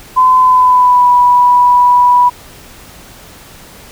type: tone with pitch glide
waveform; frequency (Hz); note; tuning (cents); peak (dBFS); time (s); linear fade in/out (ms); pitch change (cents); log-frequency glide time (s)
sine; 1020 to 981.8; C6 to B5; -44 to -10; -4; 0.16-2.3; 20; -66; 0.39-1.09
effects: pink hiss -36 dBFS RMS until 3.91 s